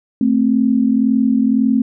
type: tone pair together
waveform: sine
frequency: 221.4 / 263.3 Hz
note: A3 / C4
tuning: +11 / +11 cents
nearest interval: minor third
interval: 300 cents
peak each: -14 dBFS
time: 0.21-1.82 s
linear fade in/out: 2 ms
effects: none